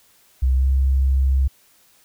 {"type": "tone with pitch glide", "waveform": "sine", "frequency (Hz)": [64.7, 66.71], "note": ["C2", "C2"], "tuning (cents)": [-19, 34], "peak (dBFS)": -14, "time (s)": [0.42, 1.48], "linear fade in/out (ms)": 10, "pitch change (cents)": 53, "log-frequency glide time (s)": [0.55, 0.67], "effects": ["white hiss -56 dBFS RMS until 2.04 s"]}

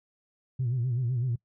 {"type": "tone with vibrato", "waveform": "sine", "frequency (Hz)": 123.47, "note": "B2", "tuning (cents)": 0, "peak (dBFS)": -24, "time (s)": [0.59, 1.36], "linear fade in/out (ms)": 10, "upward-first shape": "sine", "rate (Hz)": 7.9, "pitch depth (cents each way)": 110, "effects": ["noise-tail reverb RT60 0.1 s tail -23 dB re dry", "tanh soft clip ceiling -22 dBFS"]}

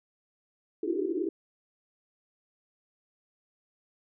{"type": "band-pass noise", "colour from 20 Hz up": "white", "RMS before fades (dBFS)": -30, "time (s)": [0.83, 1.29], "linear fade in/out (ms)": 5, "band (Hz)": [300, 410], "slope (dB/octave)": 96, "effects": []}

